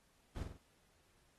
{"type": "noise with echo", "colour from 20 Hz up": "brown", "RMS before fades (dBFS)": -43, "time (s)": [0.36, 0.43], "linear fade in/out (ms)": 0, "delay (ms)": 47, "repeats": 3, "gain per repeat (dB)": -5, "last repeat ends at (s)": 0.571, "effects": ["pink hiss -73 dBFS RMS until 1.38 s", "AAC 32 kbps"]}